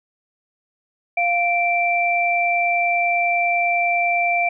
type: tone pair together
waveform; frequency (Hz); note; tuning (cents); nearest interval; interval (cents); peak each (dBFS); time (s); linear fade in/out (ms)
sine; 698 / 2346; F5 / D7; -1 / -2; octave + major sixth; 2099; -19; 1.17-4.49; 5
effects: none